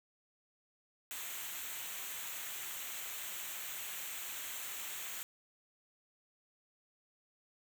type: noise with comb filter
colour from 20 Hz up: white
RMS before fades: -43 dBFS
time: 1.11-5.23 s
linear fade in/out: 0 ms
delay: 0.2 ms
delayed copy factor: -0.65
effects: none